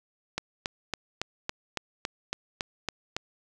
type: click train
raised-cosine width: 0.2 ms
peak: -12 dBFS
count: 11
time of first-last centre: 0.38-3.166 s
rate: 3.59 Hz
effects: none